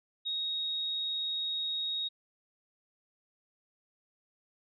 sine tone, 3761 Hz, A#7, 15 cents sharp, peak -31 dBFS, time 0.25-2.09 s, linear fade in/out 20 ms, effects none

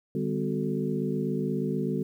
sine tone cluster, 149.6 / 197.8 / 254.2 / 370.2 / 437 Hz, D3 / G3 / C4 / F#4 / A4, +32 / +16 / -50 / +1 / -12 cents, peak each -32 / -31 / -32 / -33 / -35 dBFS, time 0.15-2.03 s, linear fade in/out 2 ms, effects 10-bit

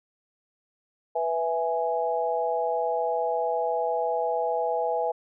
sine chord, E major, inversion second, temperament equal, 493.9 / 659.3 / 830.6 Hz, B4 / E5 / G#5, 0 / 0 / 0 cents, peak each -28 dBFS, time 1.15-5.12 s, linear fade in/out 10 ms, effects none

